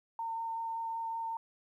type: tone with vibrato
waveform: sine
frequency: 910 Hz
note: A#5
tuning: 42 cents flat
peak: -34 dBFS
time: 0.19-1.37 s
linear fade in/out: 2 ms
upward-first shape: sine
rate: 5.3 Hz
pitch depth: 9 cents each way
effects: 12-bit